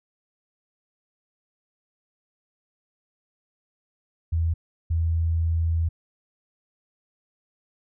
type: tone bursts at uneven times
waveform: sine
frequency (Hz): 82.41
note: E2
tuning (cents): 0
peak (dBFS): -20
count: 2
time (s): 4.32-4.54 / 4.9-5.89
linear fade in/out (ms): 10
effects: none